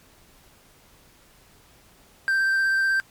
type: tone with vibrato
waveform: triangle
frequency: 1568 Hz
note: G6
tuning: in tune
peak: -17 dBFS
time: 2.28-3 s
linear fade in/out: 0 ms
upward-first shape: square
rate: 16 Hz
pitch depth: 8 cents each way
effects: pink hiss -55 dBFS RMS until 3.1 s + MP3 96 kbps